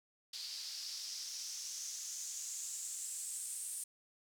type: noise with band-pass filter sweep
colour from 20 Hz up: white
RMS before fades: -44 dBFS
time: 0.33-3.84 s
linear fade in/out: 5 ms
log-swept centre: 4500 to 9000 Hz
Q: 4.4
effects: none

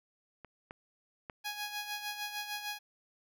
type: clicks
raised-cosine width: 0.5 ms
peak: -33 / -29 / -27 dBFS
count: 3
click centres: 0.447 / 0.709 / 1.298 s
type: tone with tremolo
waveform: 10% pulse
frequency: 830.6 Hz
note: G#5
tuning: in tune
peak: -27 dBFS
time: 1.44-2.79 s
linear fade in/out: 20 ms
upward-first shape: sine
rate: 6.6 Hz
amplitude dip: 60%
effects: none

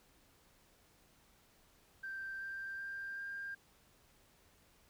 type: tone with pitch steps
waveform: sine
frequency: 1568 / 1578 / 1588.1 / 1598.2 Hz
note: G6 / G6 / G6 / G6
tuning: 0 / +11 / +22 / +33 cents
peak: -40 dBFS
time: 2.03-3.55 s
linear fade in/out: 10 ms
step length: 380 ms
effects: tanh soft clip ceiling -36 dBFS + pink hiss -68 dBFS RMS until 4.89 s

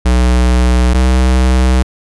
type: tone pair in turn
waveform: square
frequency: 61.74 / 63.51 Hz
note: B1 / B1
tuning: 0 / +49 cents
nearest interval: unison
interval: 49 cents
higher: second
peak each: -8 dBFS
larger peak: neither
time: 0.05-0.94 / 0.94-1.83 s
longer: neither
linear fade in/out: 10 ms
effects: resampled to 24000 Hz

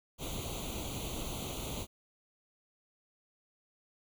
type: noise with comb filter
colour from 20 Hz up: pink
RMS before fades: -39 dBFS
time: 0.18-1.87 s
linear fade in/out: 50 ms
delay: 0.29 ms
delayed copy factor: +0.9
effects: none

